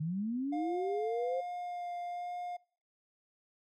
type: linear sweep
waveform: sine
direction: up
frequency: 146.83 to 536 Hz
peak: -32 dBFS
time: 0-1.41 s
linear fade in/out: 10 ms
type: tone with vibrato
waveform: triangle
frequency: 707 Hz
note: F5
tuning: 21 cents sharp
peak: -35 dBFS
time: 0.52-2.57 s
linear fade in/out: 10 ms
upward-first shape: sine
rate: 1.2 Hz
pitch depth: 11 cents each way
effects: noise-tail reverb RT60 0.5 s tail -25 dB re dry